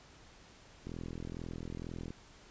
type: click train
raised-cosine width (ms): 3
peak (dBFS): -29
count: 53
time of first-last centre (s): 0.87-2.105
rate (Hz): 42.1
effects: pink hiss -58 dBFS RMS until 2.5 s + resampled to 16000 Hz